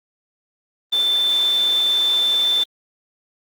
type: tone in noise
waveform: sine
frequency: 3540 Hz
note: A7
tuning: 10 cents sharp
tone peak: -15 dBFS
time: 0.92-2.64 s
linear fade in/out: 10 ms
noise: pink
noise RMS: -32 dBFS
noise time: 0.92-2.64 s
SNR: +14 dB
effects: high-pass 400 Hz 12 dB/octave + Opus 24 kbps